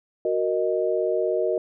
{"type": "chord", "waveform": "sine", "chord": "D# minor", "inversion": "first", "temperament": "equal", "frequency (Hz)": [370, 466.2, 622.3], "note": ["F#4", "A#4", "D#5"], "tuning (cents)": [0, 0, 0], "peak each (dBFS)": -25, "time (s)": [0.25, 1.58], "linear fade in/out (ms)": 2, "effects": []}